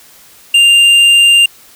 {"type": "tone with hard clipping", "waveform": "sine", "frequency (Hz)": 2794, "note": "F7", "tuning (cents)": 0, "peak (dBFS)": -5, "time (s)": [0.54, 1.46], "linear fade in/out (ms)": 5, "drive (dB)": 6, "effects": ["white hiss -41 dBFS RMS until 1.75 s"]}